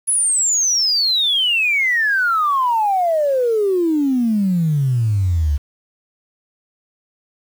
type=exponential sweep; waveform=sine; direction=down; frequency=10548 to 69.4 Hz; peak=-13 dBFS; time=0.07-5.58 s; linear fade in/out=20 ms; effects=tanh soft clip ceiling -9 dBFS + 7-bit